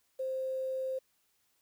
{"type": "tone with quantisation", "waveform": "sine", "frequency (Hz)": 524, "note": "C5", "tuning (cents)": 2, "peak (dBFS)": -32, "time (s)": [0.19, 0.99], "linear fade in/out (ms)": 10, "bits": 10, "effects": ["white hiss -74 dBFS RMS until 1.61 s"]}